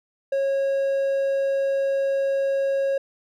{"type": "tone", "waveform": "triangle", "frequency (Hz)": 547, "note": "C#5", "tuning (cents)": -23, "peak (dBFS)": -18, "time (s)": [0.32, 2.98], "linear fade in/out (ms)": 5, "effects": []}